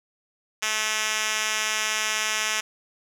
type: tone with band-pass filter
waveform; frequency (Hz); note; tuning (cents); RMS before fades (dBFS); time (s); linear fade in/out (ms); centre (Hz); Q
5% pulse; 216.2; A3; -30; -26; 0.62-2.61; 10; 4700; 0.9
effects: none